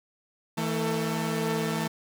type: tone cluster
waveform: sawtooth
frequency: 162 / 223.6 / 445.6 Hz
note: E3 / A3 / A4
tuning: -30 / +28 / +22 cents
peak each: -26 / -27 / -28 dBFS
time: 0.57-1.88 s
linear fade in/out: 10 ms
effects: none